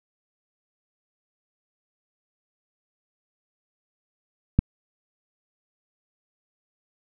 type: click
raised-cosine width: 5 ms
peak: -4 dBFS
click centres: 4.59 s
effects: none